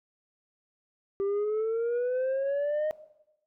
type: exponential sweep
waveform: sine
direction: up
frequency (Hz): 392 to 622.3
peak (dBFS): -23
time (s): 1.2-2.91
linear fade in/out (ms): 0
effects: noise-tail reverb RT60 0.9 s tail -19 dB re dry + tanh soft clip ceiling -25 dBFS